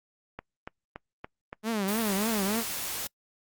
click train, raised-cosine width 0.5 ms, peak -22 dBFS, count 5, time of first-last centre 0.39-1.53 s, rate 3.51 Hz
sawtooth tone with vibrato, 209.8 Hz, G#3, 18 cents sharp, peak -23 dBFS, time 1.63-2.64 s, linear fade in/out 50 ms, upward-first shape triangle, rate 3.4 Hz, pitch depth 190 cents each way
white noise, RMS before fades -34 dBFS, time 1.88-3.07 s, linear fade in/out 2 ms
effects noise-tail reverb RT60 0.1 s tail -25 dB re dry + Opus 48 kbps

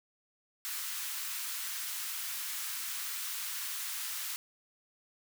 white high-pass noise, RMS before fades -38 dBFS, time 0.65-4.36 s, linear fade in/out 0 ms, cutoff 1100 Hz, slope 24 dB/octave, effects none

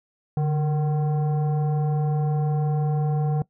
sine tone with frequency modulation, 146.83 Hz, D3, in tune, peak -18 dBFS, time 0.37-3.42 s, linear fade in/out 2 ms, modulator 613 Hz, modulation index 0.43, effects noise-tail reverb RT60 0.1 s tail -21 dB re dry + tanh soft clip ceiling -17 dBFS

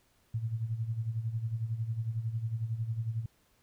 sine tone with tremolo, 113.1 Hz, A2, 48 cents sharp, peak -28 dBFS, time 0.34-3.26 s, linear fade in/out 5 ms, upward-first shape sine, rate 11 Hz, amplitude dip 70%, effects pink hiss -69 dBFS RMS until 3.62 s

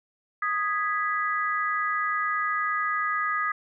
sine chord, G# minor, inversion second, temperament equal, 1244.5 / 1661.2 / 1975.5 Hz, D#6 / G#6 / B6, 0 / 0 / 0 cents, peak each -26 / -30 / -31 dBFS, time 0.42-3.52 s, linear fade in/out 5 ms, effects none

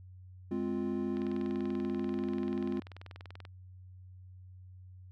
triangle chord, F minor, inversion first, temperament equal, 207.7 / 261.6 / 349.2 Hz, Ab3 / C4 / F4, 0 / 0 / 0 cents, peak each -34 dBFS, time 0.51-2.8 s, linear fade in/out 5 ms
click train, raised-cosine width 0.3 ms, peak -32 dBFS, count 48, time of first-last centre 1.17-3.452 s, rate 20.6 Hz
effects added 92 Hz sine -49 dBFS peak until 5.11 s

